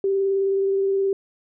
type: tone with vibrato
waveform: sine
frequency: 390.7 Hz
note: G4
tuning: 6 cents flat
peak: -18 dBFS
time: 0.04-1.13 s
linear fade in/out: 2 ms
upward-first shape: sine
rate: 19 Hz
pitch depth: 15 cents each way
effects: none